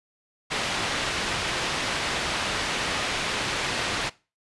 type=low-pass noise; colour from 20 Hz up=white; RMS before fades=-28 dBFS; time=0.5-4.1 s; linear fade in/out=20 ms; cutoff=3400 Hz; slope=12 dB/octave; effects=noise-tail reverb RT60 0.3 s tail -20 dB re dry + resampled to 24000 Hz